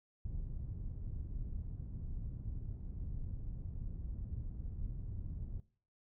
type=low-pass noise; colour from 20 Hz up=pink; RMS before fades=-42 dBFS; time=0.25-5.6 s; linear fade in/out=0 ms; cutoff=110 Hz; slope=12 dB/octave; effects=noise-tail reverb RT60 0.4 s tail -17 dB re dry